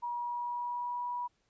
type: tone with pitch glide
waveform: sine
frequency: 959 to 973.5 Hz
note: A#5 to B5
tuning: +49 to -25 cents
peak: -33 dBFS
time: 0.02-1.28 s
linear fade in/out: 20 ms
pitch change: +26 cents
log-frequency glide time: 0.13-1.05 s
effects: pink hiss -75 dBFS RMS until 1.49 s + resampled to 16000 Hz